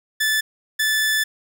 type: tone pair in turn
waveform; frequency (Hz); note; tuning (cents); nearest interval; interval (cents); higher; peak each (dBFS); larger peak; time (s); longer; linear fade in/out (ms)
sawtooth; 1746 / 1746; A6 / A6; -14 / -14; unison; 0; neither; -14; neither; 0.2-0.41 / 0.79-1.24; second; 10
effects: none